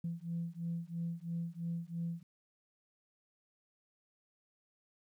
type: beating tone pair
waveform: sine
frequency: 167.2 / 170.2 Hz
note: E3 / F3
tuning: +25 / -44 cents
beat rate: 3 Hz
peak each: -39 / -39 dBFS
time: 0.04-2.23 s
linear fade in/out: 5 ms
effects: tanh soft clip ceiling -30 dBFS + 12-bit